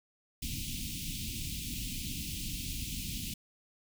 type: band-stop noise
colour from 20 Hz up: pink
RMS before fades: -38 dBFS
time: 0.42-3.34 s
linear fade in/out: 5 ms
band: 290 to 2500 Hz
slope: 48 dB/octave
effects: none